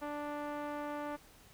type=tone with low-pass filter; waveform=5% pulse; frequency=293.7 Hz; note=D4; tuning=in tune; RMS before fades=-40 dBFS; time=0.01-1.17 s; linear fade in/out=20 ms; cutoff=890 Hz; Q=0.89; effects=pink hiss -60 dBFS RMS until 1.53 s